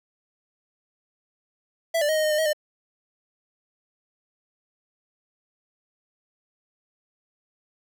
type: tone with pitch steps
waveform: square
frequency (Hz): 662 / 589 / 626 / 621 / 615 / 606 / 635 / 603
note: E5 / D5 / D#5 / D#5 / D#5 / D#5 / D#5 / D5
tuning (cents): +7 / +5 / +10 / -3 / -20 / -46 / +35 / +46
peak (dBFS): -21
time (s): 1.94-2.532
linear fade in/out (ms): 10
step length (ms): 74
effects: none